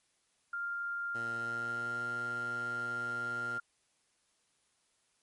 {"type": "tone", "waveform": "sine", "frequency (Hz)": 1396.9, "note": "F6", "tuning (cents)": 0, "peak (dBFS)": -34, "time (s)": [0.53, 3.6], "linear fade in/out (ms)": 5}
{"type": "tone with pitch glide", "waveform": "10% pulse", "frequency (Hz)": [116.5, 119.98], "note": ["A#2", "B2"], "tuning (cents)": [-1, -50], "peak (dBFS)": -36, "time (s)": [1.14, 3.59], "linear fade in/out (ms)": 20, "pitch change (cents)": 51, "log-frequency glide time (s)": [1.32, 2.02]}
{"effects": ["white hiss -74 dBFS RMS until 5.22 s", "MP3 48 kbps"]}